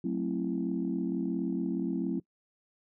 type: chord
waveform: sine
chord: F# half-diminished seventh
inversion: none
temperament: just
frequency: 185 / 222 / 266.4 / 333 Hz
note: F#3 / A3 / C4 / E4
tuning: 0 / +16 / +31 / +18 cents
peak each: -33 / -35 / -33 / -34 dBFS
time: 0.04-2.2 s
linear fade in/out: 5 ms
effects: noise-tail reverb RT60 0.1 s tail -23 dB re dry + tanh soft clip ceiling -20 dBFS